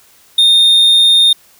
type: tone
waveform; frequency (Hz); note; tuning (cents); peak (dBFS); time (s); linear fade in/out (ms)
triangle; 3659; A#7; -33; -4; 0.38-1.33; 5
effects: white hiss -47 dBFS RMS until 1.59 s